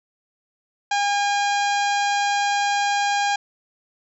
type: harmonic tone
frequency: 811 Hz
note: G#5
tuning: 41 cents flat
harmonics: 1 / 2 / 3 / 4 / 5 / 6 / 7 / 8 / 9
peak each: -20 / -26 / -30 / -32 / -34 / -36 / -37 / -38 / -39 dBFS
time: 0.91-3.36 s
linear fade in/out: 5 ms
effects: none